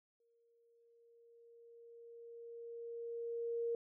sine tone with exponential growth, 466.7 Hz, A#4, 2 cents sharp, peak -34 dBFS, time 0.2-3.75 s, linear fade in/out 2 ms, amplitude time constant 770 ms, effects none

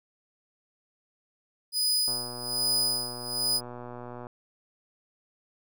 sawtooth tone with tremolo, 4978 Hz, D#8, in tune, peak -20 dBFS, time 1.72-3.61 s, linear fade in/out 50 ms, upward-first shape sine, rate 1.2 Hz, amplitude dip 85%
click train, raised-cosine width 1 ms, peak -27 dBFS, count 268, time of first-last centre 2.08-4.269 s, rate 122 Hz
effects none

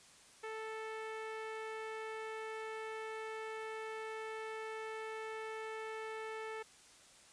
sawtooth tone with low-pass filter, 440 Hz, A4, in tune, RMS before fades -44 dBFS, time 0.43-6.63 s, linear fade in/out 10 ms, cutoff 2200 Hz, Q 1.8, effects white hiss -61 dBFS RMS until 7.32 s + resampled to 22050 Hz

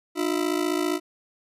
40% pulse ring-modulated tone, 330.3 Hz, E4, 4 cents sharp, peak -19 dBFS, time 0.15-1 s, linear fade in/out 50 ms, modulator 27.6 Hz, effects resampled to 32000 Hz

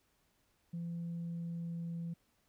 sine tone with pitch glide, 169.8 to 168.43 Hz, F3 to E3, -48 to +38 cents, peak -36 dBFS, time 0.73-2.14 s, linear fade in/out 10 ms, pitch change -14 cents, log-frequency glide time 0.95-1.93 s, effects tanh soft clip ceiling -35 dBFS + pink hiss -75 dBFS RMS until 2.48 s

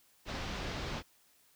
pink low-pass noise, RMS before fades -39 dBFS, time 0.25-1.03 s, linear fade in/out 50 ms, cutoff 5300 Hz, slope 24 dB/octave, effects white hiss -67 dBFS RMS until 1.55 s

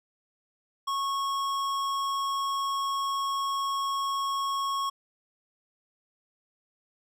sine tone with tanh clipping, 1099 Hz, C#6, 15 cents flat, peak -29 dBFS, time 0.87-4.9 s, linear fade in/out 10 ms, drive 17 dB, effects none

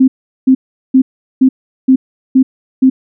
sine tone bursts, 261.6 Hz, C4, in tune, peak -3 dBFS, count 7, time 0-2.9 s, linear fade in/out 10 ms, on 80 ms, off 390 ms, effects none

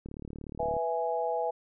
click train, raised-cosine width 3 ms, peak -28 dBFS, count 27, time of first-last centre 0.06-0.767 s, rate 36.8 Hz
sine chord, E major, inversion second, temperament equal, 493.9 / 659.3 / 830.6 Hz, B4 / E5 / G#5, 0 / 0 / 0 cents, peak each -32 dBFS, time 0.59-1.51 s, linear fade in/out 10 ms
effects none

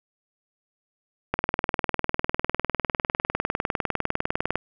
click train, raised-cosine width 0.5 ms, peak -7 dBFS, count 65, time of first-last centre 1.34-4.556 s, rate 19.9 Hz, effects none

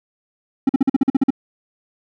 triangle tone bursts, 268 Hz, C4, 42 cents sharp, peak -8 dBFS, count 10, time 0.67-1.305 s, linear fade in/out 5 ms, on 23 ms, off 45 ms, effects none

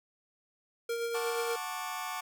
square tone with tremolo, 466.4 Hz, A#4, 1 cent sharp, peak -31 dBFS, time 0.89-1.56 s, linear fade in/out 5 ms, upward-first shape sine, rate 8.4 Hz, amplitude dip 35%
sawtooth chord, D major seventh, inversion first, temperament just, 734.2 / 881 / 1101.2 / 1174.7 Hz, F#5 / A5 / C#6 / D6, -14 / +2 / -12 / 0 cents, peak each -37 dBFS, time 1.14-2.21 s, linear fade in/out 10 ms
effects none

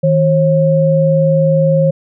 sine tone pair together, 158.97 / 540 Hz, D#3 / C#5, +38 / -45 cents, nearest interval octave + major sixth, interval 2117 cents, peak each -11 dBFS, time 0.03-1.91 s, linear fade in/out 10 ms, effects none

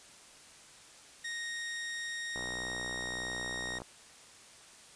sawtooth tone, 1864.7 Hz, A#6, in tune, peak -33 dBFS, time 1.24-3.79 s, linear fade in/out 10 ms
click train, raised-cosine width 1 ms, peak -28 dBFS, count 91, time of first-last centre 2.36-3.819 s, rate 61.7 Hz
effects white hiss -55 dBFS RMS until 4.95 s + resampled to 22050 Hz

